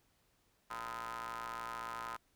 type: ring-modulated tone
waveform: sawtooth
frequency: 116.54 Hz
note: A#2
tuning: in tune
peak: -34 dBFS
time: 0.7-2.17 s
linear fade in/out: 10 ms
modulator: 1140 Hz
effects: pink hiss -74 dBFS RMS until 2.35 s